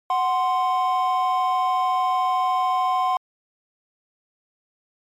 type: tone pair together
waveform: triangle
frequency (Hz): 742 / 1044.5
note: F#5 / C6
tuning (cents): +5 / -3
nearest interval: tritone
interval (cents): 592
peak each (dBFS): -19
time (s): 0.1-3.17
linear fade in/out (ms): 2
effects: tanh soft clip ceiling -9 dBFS + MP3 96 kbps